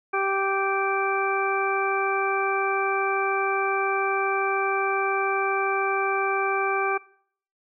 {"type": "harmonic tone", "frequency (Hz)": 390.4, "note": "G4", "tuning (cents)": -7, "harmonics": [1, 2, 3, 4, 6], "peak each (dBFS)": [-27, -28, -27, -30, -30], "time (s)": [0.13, 6.98], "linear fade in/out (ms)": 10, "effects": ["noise-tail reverb RT60 0.6 s tail -22 dB re dry"]}